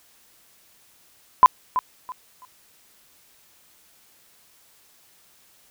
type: tone with echo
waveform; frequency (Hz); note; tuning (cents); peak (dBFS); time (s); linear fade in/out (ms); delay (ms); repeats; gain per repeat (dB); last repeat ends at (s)
sine; 1010; B5; +39; -6; 1.43-1.46; 0; 330; 3; -12; 2.45
effects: white hiss -57 dBFS RMS until 5.7 s